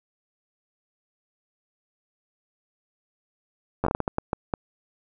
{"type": "slowing click train", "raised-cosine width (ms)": 1, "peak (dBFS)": -10, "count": 11, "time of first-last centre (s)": [3.84, 4.538], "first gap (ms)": 10, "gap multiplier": 1.4, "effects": []}